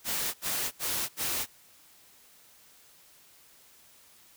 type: noise bursts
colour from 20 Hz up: white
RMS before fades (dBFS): -31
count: 4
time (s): 0.04-1.465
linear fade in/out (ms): 50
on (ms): 300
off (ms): 75
effects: white hiss -58 dBFS RMS until 4.36 s